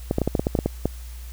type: clicks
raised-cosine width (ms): 2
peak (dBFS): -7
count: 11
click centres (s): 0.111 / 0.184 / 0.217 / 0.276 / 0.352 / 0.395 / 0.469 / 0.552 / 0.589 / 0.66 / 0.856
effects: added 60 Hz sine -34 dBFS peak until 1.32 s + white hiss -48 dBFS RMS until 1.32 s